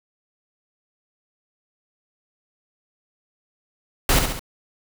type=noise with echo; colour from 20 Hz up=pink; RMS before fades=-17 dBFS; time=4.09-4.19 s; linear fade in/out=2 ms; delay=68 ms; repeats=3; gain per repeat=-5 dB; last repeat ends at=4.394 s; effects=none

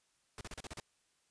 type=noise bursts; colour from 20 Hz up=pink; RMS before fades=-45 dBFS; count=7; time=0.38-0.8 s; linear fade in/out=2 ms; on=30 ms; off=35 ms; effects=white hiss -75 dBFS RMS until 1.3 s + resampled to 22050 Hz

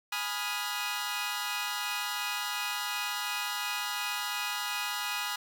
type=chord; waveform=15% pulse; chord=F half-diminished seventh; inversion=first; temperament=equal with one note detuned; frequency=830.6 / 987.8 / 1244.5 / 1414.8 Hz; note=Ab5 / Cb6 / Eb6 / F6; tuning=0 / 0 / 0 / +22 cents; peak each=-31 dBFS; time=0.12-5.36 s; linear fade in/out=5 ms; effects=none

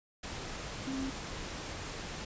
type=tone in noise; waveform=sine; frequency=267.2 Hz; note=C4; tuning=36 cents sharp; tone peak=-34 dBFS; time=0.87-1.1 s; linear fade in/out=5 ms; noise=pink; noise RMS=-41 dBFS; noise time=0.23-2.25 s; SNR=+4 dB; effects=resampled to 16000 Hz

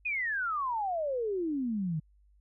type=exponential sweep; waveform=sine; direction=down; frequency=2539 to 149.4 Hz; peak=-29 dBFS; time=0.05-2 s; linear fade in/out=10 ms; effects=added 50 Hz sine -60 dBFS peak until 2.4 s

